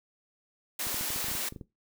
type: high-pass noise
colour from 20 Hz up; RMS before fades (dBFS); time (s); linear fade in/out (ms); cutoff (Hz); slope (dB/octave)
white; -33; 0.79-1.49; 5; 210; 48
type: clicks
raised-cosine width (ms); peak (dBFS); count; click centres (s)
3; -29; 12; 0.869 / 0.944 / 1.01 / 1.104 / 1.161 / 1.244 / 1.284 / 1.315 / 1.352 / 1.524 / 1.562 / 1.612
effects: noise-tail reverb RT60 0.2 s tail -17 dB re dry